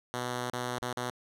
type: tone with dropouts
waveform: 5% pulse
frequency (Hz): 123.47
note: B2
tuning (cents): 0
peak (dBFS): -21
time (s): 0.14-1.1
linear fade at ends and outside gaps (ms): 0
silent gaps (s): 0.5-0.534 / 0.785-0.821 / 0.928-0.971
effects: low-pass 12000 Hz 12 dB/octave